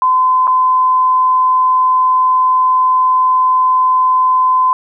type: tone with dropouts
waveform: sine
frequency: 1023 Hz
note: C6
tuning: 39 cents flat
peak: -8 dBFS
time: 0.02-4.73 s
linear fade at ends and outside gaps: 1 ms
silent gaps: 0.471-0.477 s
effects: none